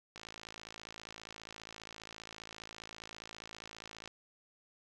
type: click train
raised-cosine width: 0.2 ms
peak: -29 dBFS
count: 216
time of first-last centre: 0.16-4.076 s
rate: 54.9 Hz
effects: none